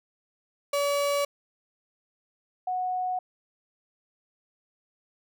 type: tone pair in turn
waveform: 35% pulse / sine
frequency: 570 / 735.3 Hz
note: C#5 / F#5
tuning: +48 / -11 cents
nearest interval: major third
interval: 441 cents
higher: second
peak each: -22 / -26 dBFS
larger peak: first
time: 0.73-1.25 / 2.67-3.19 s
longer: neither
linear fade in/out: 5 ms
effects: none